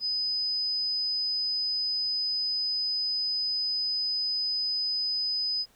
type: tone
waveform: sine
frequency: 5010 Hz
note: D#8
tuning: 11 cents sharp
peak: -26 dBFS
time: 0-5.66 s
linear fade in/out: 50 ms
effects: pink hiss -62 dBFS RMS until 5.75 s